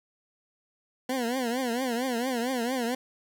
20% pulse tone with vibrato, 246.9 Hz, B3, in tune, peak -22 dBFS, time 1.09-2.95 s, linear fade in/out 5 ms, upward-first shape triangle, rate 4.4 Hz, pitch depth 160 cents each way, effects none

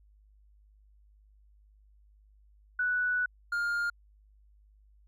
sine / triangle tone pair in turn, 1480 / 1410 Hz, F#6 / F6, 0 / +16 cents, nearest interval minor second, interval 84 cents, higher first, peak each -26 dBFS, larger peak neither, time 2.79-3.26 / 3.52-3.9 s, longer first, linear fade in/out 5 ms, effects added 51 Hz sine -58 dBFS peak until 5.07 s

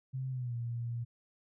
sine tone with pitch glide, 131.1 to 118.15 Hz, C3 to A#2, +4 to +24 cents, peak -34 dBFS, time 0.13-1.05 s, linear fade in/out 20 ms, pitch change -180 cents, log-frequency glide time 0.3-0.55 s, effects none

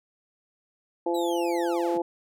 harmonic tone, 171.3 Hz, F3, 33 cents flat, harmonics 2 / 3 / 4 / 5, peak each -26 / -29 / -34 / -31 dBFS, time 1.06-2.02 s, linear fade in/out 5 ms
sawtooth linear sweep, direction down, 4020 to 120.8 Hz, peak -35 dBFS, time 1.14-1.98 s, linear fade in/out 10 ms
effects none

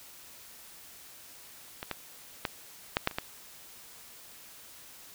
clicks, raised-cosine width 0.3 ms, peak -20 / -16 / -13 / -9 / -9 / -26 / -14 dBFS, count 7, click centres 1.829 / 1.913 / 2.452 / 2.969 / 3.074 / 3.112 / 3.185 s, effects white hiss -51 dBFS RMS until 5.14 s

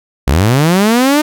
sawtooth linear sweep, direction up, 58 to 308.2 Hz, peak -4 dBFS, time 0.27-1.22 s, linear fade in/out 10 ms, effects none

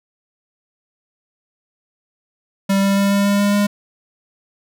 square tone with pitch steps, 196 / 197.36 / 198.74 / 200.1 / 201.5 / 202.9 / 204.3 Hz, G3 / G3 / G3 / G3 / G3 / G#3 / G#3, 0 / +12 / +24 / +36 / +48 / -40 / -28 cents, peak -14 dBFS, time 2.69-3.67 s, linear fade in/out 10 ms, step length 140 ms, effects none

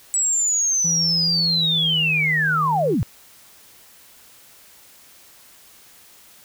sine linear sweep, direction down, 7902 to 78.7 Hz, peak -17 dBFS, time 0.14-3.03 s, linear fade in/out 0 ms
triangle tone with pitch glide, 167.1 to 156.81 Hz, E3 to D#3, +24 to +14 cents, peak -23 dBFS, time 0.84-2.95 s, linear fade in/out 10 ms, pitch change -110 cents, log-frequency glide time 1.51-2.15 s
effects white hiss -49 dBFS RMS until 6.44 s

